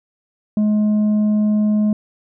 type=tone with tanh clipping; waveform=sine; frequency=211.3 Hz; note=G#3; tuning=30 cents sharp; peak=-14 dBFS; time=0.57-1.93 s; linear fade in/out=2 ms; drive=4 dB; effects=none